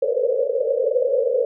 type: band-pass noise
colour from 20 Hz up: pink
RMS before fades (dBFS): -20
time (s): 0.02-1.45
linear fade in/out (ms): 5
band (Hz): 470 to 550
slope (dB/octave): 96
effects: none